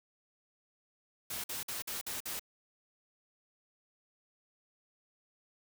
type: noise bursts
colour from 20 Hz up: white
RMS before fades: -39 dBFS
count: 6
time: 1.3-2.395 s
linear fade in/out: 5 ms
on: 140 ms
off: 51 ms
effects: none